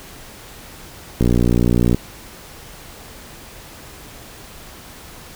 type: click train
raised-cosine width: 3 ms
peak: -3 dBFS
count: 45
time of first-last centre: 1.21-1.946 s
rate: 59.8 Hz
effects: pink hiss -39 dBFS RMS until 5.35 s